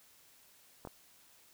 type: clicks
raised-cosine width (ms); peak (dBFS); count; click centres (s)
1; -30; 2; 0.851 / 0.873
effects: white hiss -63 dBFS RMS until 1.53 s